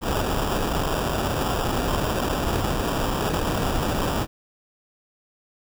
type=noise with sample-and-hold; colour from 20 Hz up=pink; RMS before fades=-24 dBFS; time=0.01-4.27 s; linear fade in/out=50 ms; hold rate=2100 Hz; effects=none